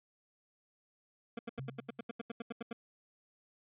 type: tone bursts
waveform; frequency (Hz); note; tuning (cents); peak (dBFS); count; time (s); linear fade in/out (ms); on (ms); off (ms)
25% pulse; 232.3; A#3; -6; -34; 14; 1.37-2.73; 5; 21; 82
type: tone with exponential decay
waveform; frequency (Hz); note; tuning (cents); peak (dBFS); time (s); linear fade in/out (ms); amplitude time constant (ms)
sine; 133.2; C3; +31; -37; 1.59-2.03; 0; 94
effects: resampled to 8000 Hz